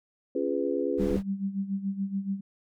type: chord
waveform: sine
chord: C# dominant seventh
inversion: none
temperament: just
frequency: 277.2 / 346.5 / 415.8 / 498.9 Hz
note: C#4 / E#4 / G#4 / B4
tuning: 0 / -14 / +2 / +17 cents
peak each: -31 dBFS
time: 0.35-1.17 s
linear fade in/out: 5 ms
type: noise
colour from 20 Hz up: brown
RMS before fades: -35 dBFS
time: 0.97-1.23 s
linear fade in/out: 50 ms
type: tone with tremolo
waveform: sine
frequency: 196 Hz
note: G3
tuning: in tune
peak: -25 dBFS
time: 0.99-2.41 s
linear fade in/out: 10 ms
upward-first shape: sine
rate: 7 Hz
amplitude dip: 75%
effects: none